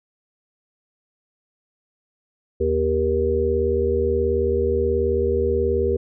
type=harmonic tone; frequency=78.6 Hz; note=D#2; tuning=18 cents sharp; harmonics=1 / 3 / 5 / 6; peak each=-24 / -30 / -21 / -22 dBFS; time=2.6-5.97 s; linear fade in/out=10 ms; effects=none